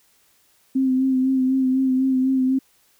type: tone with vibrato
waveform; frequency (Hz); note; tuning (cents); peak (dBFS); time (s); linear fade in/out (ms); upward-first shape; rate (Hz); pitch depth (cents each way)
sine; 261.6; C4; 0; -16; 0.75-2.59; 10; sine; 4; 29
effects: white hiss -60 dBFS RMS until 2.99 s